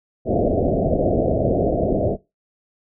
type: low-pass noise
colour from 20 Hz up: white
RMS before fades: -19 dBFS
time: 0.25-2.17 s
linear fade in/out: 50 ms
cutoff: 690 Hz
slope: 96 dB/octave
effects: noise-tail reverb RT60 0.2 s tail -17 dB re dry